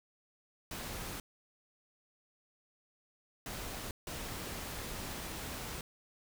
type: noise bursts at uneven times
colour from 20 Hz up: pink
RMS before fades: -42 dBFS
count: 3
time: 0.71-1.2 / 3.46-3.91 / 4.07-5.81 s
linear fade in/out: 2 ms
effects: none